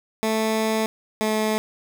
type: tone pair in turn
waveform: 15% pulse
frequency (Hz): 220 / 216.5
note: A3 / A3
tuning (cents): 0 / -28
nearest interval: unison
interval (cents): 28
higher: first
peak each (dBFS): -14 / -14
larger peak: neither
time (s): 0.23-0.86 / 1.21-1.58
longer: first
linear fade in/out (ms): 0
effects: none